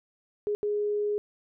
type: tone bursts at uneven times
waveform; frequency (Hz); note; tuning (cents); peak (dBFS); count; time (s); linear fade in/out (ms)
sine; 415.4; G#4; 0; -25; 2; 0.47-0.55 / 0.63-1.18; 0
effects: none